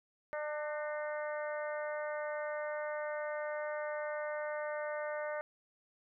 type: harmonic tone with a mistuned harmonic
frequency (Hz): 299.9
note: D4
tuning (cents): +36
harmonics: 2 / 3 / 4 / 5 / 6 / 7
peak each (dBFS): -37 / -46 / -47 / -46 / -47 / -52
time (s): 0.33-5.41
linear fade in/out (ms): 0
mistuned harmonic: 6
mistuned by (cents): +27
effects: none